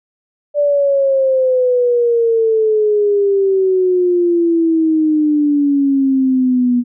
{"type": "exponential sweep", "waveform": "sine", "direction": "down", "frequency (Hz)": [587.3, 241.6], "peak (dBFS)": -10, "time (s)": [0.54, 6.84], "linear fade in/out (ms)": 50, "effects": []}